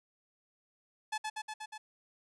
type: tone with echo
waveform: sawtooth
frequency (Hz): 862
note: A5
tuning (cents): -36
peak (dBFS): -29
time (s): 1.12-1.18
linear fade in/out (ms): 10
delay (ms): 120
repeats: 5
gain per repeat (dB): -2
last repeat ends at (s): 1.78
effects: resampled to 24000 Hz